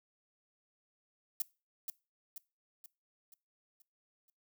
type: noise with echo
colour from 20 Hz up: violet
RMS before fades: -33 dBFS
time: 1.4-1.42 s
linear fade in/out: 2 ms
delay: 480 ms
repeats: 6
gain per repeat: -6 dB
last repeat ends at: 4.3 s
effects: noise-tail reverb RT60 0.3 s tail -22 dB re dry